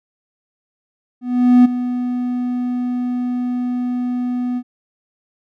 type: tone with ADSR envelope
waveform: triangle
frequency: 247.2 Hz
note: B3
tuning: 2 cents sharp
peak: -3 dBFS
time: 1.21-4.63 s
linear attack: 440 ms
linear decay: 13 ms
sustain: -13 dB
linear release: 59 ms
effects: none